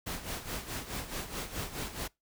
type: noise with tremolo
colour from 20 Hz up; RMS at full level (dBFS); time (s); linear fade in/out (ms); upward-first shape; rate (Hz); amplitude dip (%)
pink; -36; 0.06-2.08; 10; sine; 4.7; 70
effects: noise-tail reverb RT60 0.2 s tail -24 dB re dry